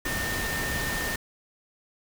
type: tone in noise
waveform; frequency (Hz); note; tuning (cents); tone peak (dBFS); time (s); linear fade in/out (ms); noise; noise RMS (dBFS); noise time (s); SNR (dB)
sine; 1816; A#6; -46; -31; 0.05-1.16; 5; pink; -31; 0.05-1.16; -3
effects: none